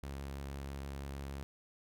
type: tone with vibrato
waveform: sawtooth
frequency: 69.1 Hz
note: C#2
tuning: 5 cents flat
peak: -37 dBFS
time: 0.03-1.43 s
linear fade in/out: 0 ms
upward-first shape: triangle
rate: 6.2 Hz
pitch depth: 14 cents each way
effects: none